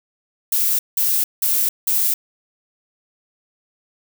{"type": "noise bursts", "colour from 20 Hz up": "violet", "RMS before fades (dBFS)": -18, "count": 4, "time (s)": [0.52, 2.14], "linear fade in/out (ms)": 5, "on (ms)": 270, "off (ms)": 180, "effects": []}